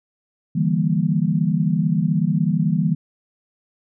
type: chord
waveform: sine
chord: E half-diminished seventh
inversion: third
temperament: equal with one note detuned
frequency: 148.8 / 164.81 / 196 / 233.1 Hz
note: D3 / E3 / G3 / Bb3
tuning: +23 / 0 / 0 / 0 cents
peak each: -24 / -19 / -22 / -25 dBFS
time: 0.55-2.95 s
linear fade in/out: 10 ms
effects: none